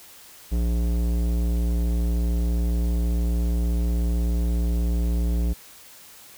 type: tone with tanh clipping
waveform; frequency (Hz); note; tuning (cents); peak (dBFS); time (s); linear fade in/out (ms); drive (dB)
sine; 58.27; A#1; 0; -22; 0.51-5.54; 20; 16
effects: white hiss -47 dBFS RMS until 6.37 s